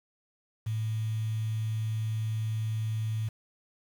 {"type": "tone with quantisation", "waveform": "sine", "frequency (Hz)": 110, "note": "A2", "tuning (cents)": 0, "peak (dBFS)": -28, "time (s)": [0.66, 3.29], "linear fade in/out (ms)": 10, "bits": 8, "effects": []}